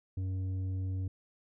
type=tone with tanh clipping; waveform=triangle; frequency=94 Hz; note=F#2; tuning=28 cents sharp; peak=-33 dBFS; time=0.17-1.08 s; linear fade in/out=5 ms; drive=11 dB; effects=none